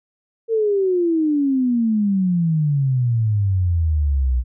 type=exponential sweep; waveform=sine; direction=down; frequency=459.7 to 59.7 Hz; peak=-15 dBFS; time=0.48-4.44 s; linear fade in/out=50 ms; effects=none